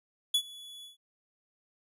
45% pulse tone with ADSR envelope, 3409 Hz, G#7, 45 cents sharp, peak -22 dBFS, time 0.34-0.97 s, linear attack 6 ms, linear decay 72 ms, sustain -23 dB, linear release 130 ms, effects resampled to 32000 Hz

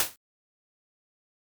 white noise with exponential decay, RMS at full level -20 dBFS, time 0-0.16 s, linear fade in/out 1 ms, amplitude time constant 34 ms, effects Opus 48 kbps

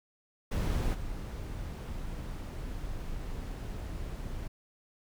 brown noise with level steps, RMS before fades -29 / -38 dBFS, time 0.51-4.48 s, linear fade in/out 10 ms, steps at 0.93 s, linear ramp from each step 20 ms, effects none

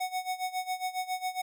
square tone with tremolo, 740 Hz, F#5, in tune, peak -29 dBFS, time 0-1.42 s, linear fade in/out 10 ms, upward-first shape sine, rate 7.3 Hz, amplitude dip 85%, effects none

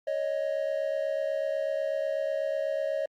triangle tone pair together, 555.9 / 624 Hz, C#5 / D#5, +5 / +5 cents, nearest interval major second, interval 200 cents, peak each -28 dBFS, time 0.07-3.06 s, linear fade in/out 5 ms, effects Opus 48 kbps

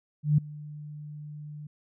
sine tone with ADSR envelope, 149.3 Hz, D3, 29 cents sharp, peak -16 dBFS, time 0.23-1.67 s, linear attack 150 ms, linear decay 5 ms, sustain -22 dB, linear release 5 ms, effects none

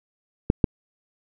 clicks, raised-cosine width 3 ms, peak -3 dBFS, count 2, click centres 0.501 / 0.642 s, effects none

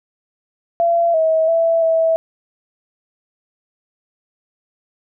sine tone with pitch steps, 680 / 641 / 662 / 652 Hz, F5 / E5 / E5 / E5, -46 / -49 / +7 / -19 cents, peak -12 dBFS, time 0.8-2.16 s, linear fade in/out 0 ms, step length 340 ms, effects none

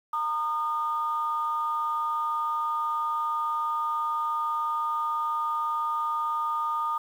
sine tone pair together, 919.1 / 1221 Hz, A#5 / D#6, -25 / -33 cents, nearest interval perfect fourth, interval 492 cents, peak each -30 / -26 dBFS, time 0.13-6.98 s, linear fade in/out 5 ms, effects tanh soft clip ceiling -18 dBFS + 9-bit

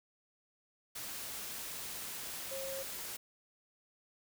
sine tone in noise, 539 Hz, C#5, 49 cents flat, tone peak -40 dBFS, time 2.51-2.83 s, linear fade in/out 10 ms, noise white, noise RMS -43 dBFS, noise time 0.95-3.17 s, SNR 0 dB, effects none

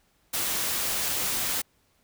white noise, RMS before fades -28 dBFS, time 0.33-1.62 s, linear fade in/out 10 ms, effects pink hiss -67 dBFS RMS until 2.03 s

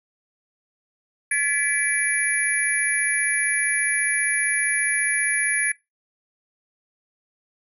sine tone cluster, 1717 / 1981 / 2315 / 10340 Hz, A6 / B6 / D7 / E9, -43 / +5 / -25 / -34 cents, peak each -22 / -26 / -26 / -23 dBFS, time 1.31-5.72 s, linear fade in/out 5 ms, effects noise-tail reverb RT60 0.2 s tail -21 dB re dry + tanh soft clip ceiling -11 dBFS

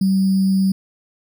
sine tone with sample-and-hold, 191.7 Hz, G3, 38 cents flat, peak -13 dBFS, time 0.01-0.72 s, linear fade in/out 5 ms, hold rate 4900 Hz, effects none

